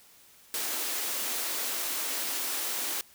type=high-pass noise; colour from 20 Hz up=white; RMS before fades=-32 dBFS; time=0.54-3.01 s; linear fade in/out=0 ms; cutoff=240 Hz; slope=48 dB/octave; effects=white hiss -57 dBFS RMS until 3.14 s